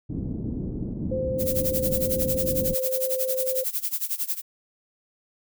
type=low-pass noise; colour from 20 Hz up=white; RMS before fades=-30 dBFS; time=0.09-2.75 s; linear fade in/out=20 ms; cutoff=290 Hz; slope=24 dB/octave
type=tone; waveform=sine; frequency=520 Hz; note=C5; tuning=11 cents flat; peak=-25 dBFS; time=1.11-3.64 s; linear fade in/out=10 ms
type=noise with tremolo; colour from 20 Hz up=violet; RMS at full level=-25 dBFS; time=1.38-4.42 s; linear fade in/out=50 ms; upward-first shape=sine; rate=11 Hz; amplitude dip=90%
effects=none